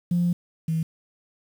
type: tone pair in turn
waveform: sine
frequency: 174.61 / 161.62 Hz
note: F3 / E3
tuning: 0 / -34 cents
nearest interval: minor second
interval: 134 cents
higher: first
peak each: -18 / -21 dBFS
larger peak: first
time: 0.11-0.33 / 0.68-0.83 s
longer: first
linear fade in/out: 5 ms
effects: tanh soft clip ceiling -15 dBFS + 8-bit